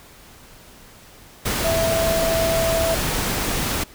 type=tone in noise; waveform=sine; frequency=659.3 Hz; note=E5; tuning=in tune; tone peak=-19 dBFS; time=1.64-2.95 s; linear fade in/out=10 ms; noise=pink; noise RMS=-23 dBFS; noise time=1.45-3.84 s; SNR=+1 dB; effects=pink hiss -46 dBFS RMS until 3.94 s